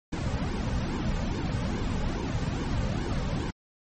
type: noise with flanger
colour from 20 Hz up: brown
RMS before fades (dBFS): -29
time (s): 0.12-3.51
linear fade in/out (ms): 10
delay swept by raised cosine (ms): 1.5 to 3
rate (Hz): 2.4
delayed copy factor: -0.65
effects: MP3 32 kbps